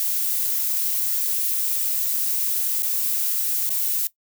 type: noise with dropouts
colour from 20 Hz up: violet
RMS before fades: -23 dBFS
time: 0-4.07 s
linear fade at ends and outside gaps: 0 ms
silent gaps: 2.822-2.832 / 3.693-3.704 s
effects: noise-tail reverb RT60 0.1 s tail -17 dB re dry